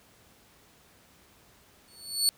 25% pulse tone with exponential growth, 4435 Hz, C#8, in tune, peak -14 dBFS, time 1.88-2.29 s, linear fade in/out 0 ms, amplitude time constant 88 ms, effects pink hiss -59 dBFS RMS until 2.37 s + high-pass 60 Hz 12 dB/octave

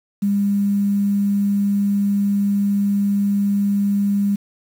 sine tone with quantisation, 201.4 Hz, G3, 47 cents sharp, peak -15 dBFS, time 0.22-4.36 s, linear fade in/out 10 ms, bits 7, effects none

